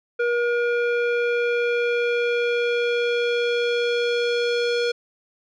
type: tone with low-pass filter sweep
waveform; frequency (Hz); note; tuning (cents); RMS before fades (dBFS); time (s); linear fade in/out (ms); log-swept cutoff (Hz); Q
square; 477.5; A#4; +42; -22; 0.19-4.92; 10; 1800 to 4300; 1.9
effects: none